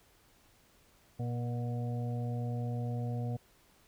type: harmonic tone with a mistuned harmonic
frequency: 120 Hz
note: B2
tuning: 49 cents flat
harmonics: 1 / 2 / 4 / 5 / 6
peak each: -33 / -41 / -45 / -50 / -47 dBFS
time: 1.19-3.37 s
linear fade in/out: 10 ms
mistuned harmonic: 6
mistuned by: +20 cents
effects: pink hiss -65 dBFS RMS until 3.87 s